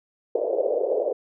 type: band-pass noise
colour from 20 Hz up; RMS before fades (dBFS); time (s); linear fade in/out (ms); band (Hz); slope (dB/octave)
white; -24; 0.35-1.13; 5; 410 to 580; 48
effects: none